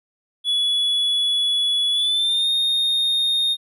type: tone with pitch glide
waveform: triangle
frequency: 3400 to 3686 Hz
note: G#7 to A#7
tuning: +40 to -20 cents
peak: -16 dBFS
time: 0.44-3.57 s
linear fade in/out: 50 ms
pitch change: +140 cents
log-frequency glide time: 1.91-2.49 s
effects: none